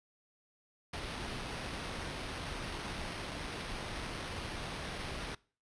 pink noise with sample-and-hold, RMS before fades -41 dBFS, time 0.93-5.35 s, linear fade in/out 5 ms, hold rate 7350 Hz, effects noise-tail reverb RT60 0.4 s tail -23 dB re dry + resampled to 22050 Hz

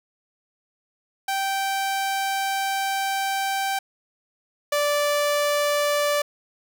sawtooth tone pair in turn, 780 / 584.3 Hz, G5 / D5, -9 / -9 cents, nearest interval perfect fourth, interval 500 cents, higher first, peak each -19 / -16 dBFS, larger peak second, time 1.28-3.79 / 4.72-6.22 s, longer first, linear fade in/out 5 ms, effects none

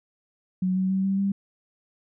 sine tone with pitch steps, 185 / 188.02 / 191.08 / 194.2 / 197.36 Hz, F#3 / F#3 / G3 / G3 / G3, 0 / +28 / -44 / -16 / +12 cents, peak -21 dBFS, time 0.62-1.32 s, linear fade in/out 5 ms, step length 140 ms, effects none

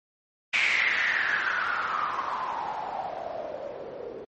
blue noise with low-pass filter sweep, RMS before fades -29 dBFS, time 0.53-4.25 s, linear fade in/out 10 ms, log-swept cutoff 2400 to 430 Hz, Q 7.3, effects MP3 32 kbps

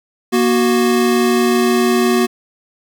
square tone pair together, 237.8 / 370 Hz, A#3 / F#4, +35 / 0 cents, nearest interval minor sixth, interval 765 cents, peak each -15 dBFS, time 0.32-2.27 s, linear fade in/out 20 ms, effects 8-bit

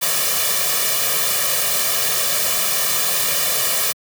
white noise with comb filter, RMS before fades -19 dBFS, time 0.01-3.93 s, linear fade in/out 20 ms, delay 1.7 ms, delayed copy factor +0.85, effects high-pass 150 Hz 12 dB/octave

